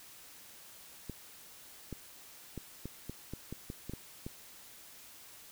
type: clicks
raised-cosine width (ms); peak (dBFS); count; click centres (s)
3; -27; 11; 1.097 / 1.927 / 2.577 / 2.856 / 3.096 / 3.336 / 3.526 / 3.701 / 3.896 / 3.936 / 4.265
effects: white hiss -54 dBFS RMS until 5.51 s